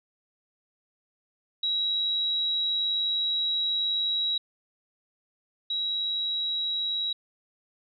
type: tone pair in turn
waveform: sine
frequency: 3867 / 3867 Hz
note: B7 / B7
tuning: -37 / -37 cents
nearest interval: unison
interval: 0 cents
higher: neither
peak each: -24 / -26 dBFS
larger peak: first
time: 1.63-4.38 / 5.7-7.13 s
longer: first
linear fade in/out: 5 ms
effects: none